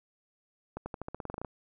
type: accelerating click train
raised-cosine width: 1 ms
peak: -23 dBFS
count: 13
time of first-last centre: 0.77-1.448 s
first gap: 90 ms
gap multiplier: 0.91
effects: none